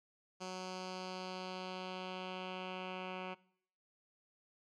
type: tone with low-pass filter sweep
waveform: 10% pulse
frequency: 185 Hz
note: F#3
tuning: in tune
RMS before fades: -44 dBFS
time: 0.4-3.35 s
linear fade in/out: 20 ms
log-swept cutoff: 5900 to 2400 Hz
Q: 2.2
effects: noise-tail reverb RT60 0.7 s tail -22 dB re dry